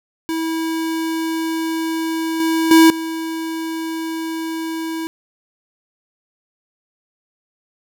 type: tone with level steps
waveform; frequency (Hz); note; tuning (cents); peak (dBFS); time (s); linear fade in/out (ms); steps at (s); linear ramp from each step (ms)
square; 324.7; E4; -26; -20 / -16 / -7 / -23; 0.29-5.07; 0; 2.4 / 2.71 / 2.9; 2
effects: none